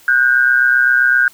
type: tone pair together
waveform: sine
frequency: 1464 / 1591.7 Hz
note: F#6 / G6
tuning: -19 / +26 cents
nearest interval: minor second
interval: 145 cents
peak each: -12 dBFS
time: 0.08-1.28 s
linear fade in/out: 2 ms
effects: white hiss -46 dBFS RMS until 1.33 s